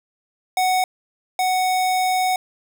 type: tone pair in turn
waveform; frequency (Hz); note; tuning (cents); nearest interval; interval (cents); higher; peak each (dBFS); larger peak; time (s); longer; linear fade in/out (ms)
square; 742 / 742; F#5 / F#5; +5 / +5; unison; 0; neither; -17 / -18; first; 0.57-0.84 / 1.39-2.36; second; 2
effects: none